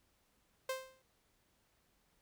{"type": "tone with exponential decay", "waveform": "sawtooth", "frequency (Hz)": 523.3, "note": "C5", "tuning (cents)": 0, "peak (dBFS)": -30, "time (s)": [0.69, 1.02], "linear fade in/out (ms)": 5, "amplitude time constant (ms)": 71, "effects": ["pink hiss -75 dBFS RMS until 2.21 s"]}